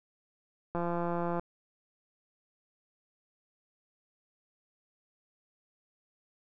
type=click train; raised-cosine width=1 ms; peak=-20 dBFS; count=112; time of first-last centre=0.75-1.395 s; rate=172 Hz; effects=none